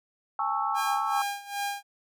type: chord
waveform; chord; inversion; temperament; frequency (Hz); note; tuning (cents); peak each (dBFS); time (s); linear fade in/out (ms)
sine; A major seventh; third; equal with one note detuned; 811.6 / 880 / 1108.7 / 1318.5; G#5 / A5 / C#6 / E6; -40 / 0 / 0 / 0; -31; 0.39-1.22; 2
type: tone with tremolo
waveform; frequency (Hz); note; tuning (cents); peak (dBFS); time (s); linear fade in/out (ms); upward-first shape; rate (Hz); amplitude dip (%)
sawtooth; 807; G#5; -50; -24; 0.74-1.83; 50; sine; 2.5; 85
effects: none